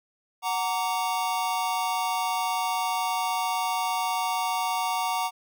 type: chord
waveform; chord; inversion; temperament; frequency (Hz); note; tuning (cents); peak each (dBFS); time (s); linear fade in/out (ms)
square; Gb augmented; none; just; 740 / 925 / 1156.2; Gb5 / Bb5 / D6; 0 / -14 / -27; -30 / -29 / -33; 0.42-5.31; 50
effects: none